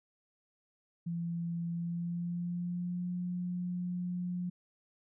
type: tone with pitch glide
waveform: sine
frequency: 169.7 to 178.34 Hz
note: F3 to F3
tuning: -49 to +37 cents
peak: -33 dBFS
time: 1.06-4.5 s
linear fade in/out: 10 ms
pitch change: +86 cents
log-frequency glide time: 1.7-3.09 s
effects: none